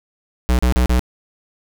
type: tone bursts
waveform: square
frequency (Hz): 61.74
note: B1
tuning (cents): 0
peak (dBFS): -13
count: 4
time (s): 0.49-0.994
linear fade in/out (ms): 0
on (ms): 99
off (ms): 36
effects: none